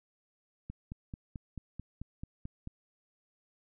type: click train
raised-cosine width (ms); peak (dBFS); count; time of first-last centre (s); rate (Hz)
5; -28; 10; 0.7-2.674; 4.56
effects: none